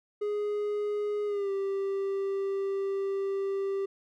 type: tone with pitch glide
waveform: triangle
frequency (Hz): 415.3 to 392.2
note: G#4 to G4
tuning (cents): 0 to +1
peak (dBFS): -26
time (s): 0.21-3.86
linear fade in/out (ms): 10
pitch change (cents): -99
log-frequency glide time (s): 1.26-1.51
effects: none